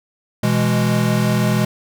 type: chord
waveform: square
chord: E major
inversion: second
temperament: equal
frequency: 123.47 / 164.81 / 207.7 Hz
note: B2 / E3 / G#3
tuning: 0 / 0 / 0 cents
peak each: -19 / -22 / -19 dBFS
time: 0.43-1.65 s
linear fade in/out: 5 ms
effects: none